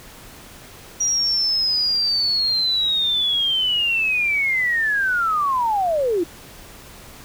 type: linear sweep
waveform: sine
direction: down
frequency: 5770 to 320.3 Hz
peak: -17 dBFS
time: 1-6.24 s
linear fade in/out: 10 ms
effects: pink hiss -42 dBFS RMS until 7.24 s